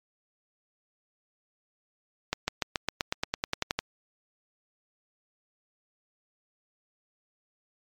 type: accelerating click train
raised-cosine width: 0.2 ms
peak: -9 dBFS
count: 14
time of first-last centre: 2.33-3.79 s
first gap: 150 ms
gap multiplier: 0.95
effects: MP3 96 kbps